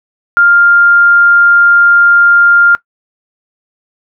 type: tone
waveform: sine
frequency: 1400 Hz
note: F6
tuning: 4 cents sharp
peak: -3 dBFS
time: 0.37-2.75 s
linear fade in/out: 0 ms
effects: noise-tail reverb RT60 0.1 s tail -20 dB re dry